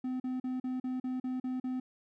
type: tone bursts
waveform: triangle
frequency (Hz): 255.5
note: C4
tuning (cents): -41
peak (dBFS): -30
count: 9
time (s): 0.04-1.8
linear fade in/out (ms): 5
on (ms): 160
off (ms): 40
effects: none